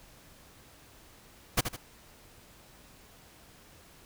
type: noise with echo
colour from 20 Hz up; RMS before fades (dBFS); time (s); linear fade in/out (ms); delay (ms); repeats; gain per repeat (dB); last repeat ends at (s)
pink; -24; 1.57-1.61; 10; 78; 2; -8; 1.766
effects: pink hiss -56 dBFS RMS until 4.05 s